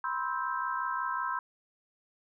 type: chord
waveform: sine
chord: C major seventh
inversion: third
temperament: just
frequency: 981.1 / 1046.5 / 1308.1 / 1569.8 Hz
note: B5 / C6 / E6 / G6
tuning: -12 / 0 / -14 / +2 cents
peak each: -36 / -34 / -36 / -37 dBFS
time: 0.04-1.39 s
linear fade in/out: 2 ms
effects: none